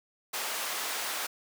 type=high-pass noise; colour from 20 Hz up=pink; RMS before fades=-34 dBFS; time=0.33-1.27 s; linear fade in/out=10 ms; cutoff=750 Hz; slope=12 dB/octave; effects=none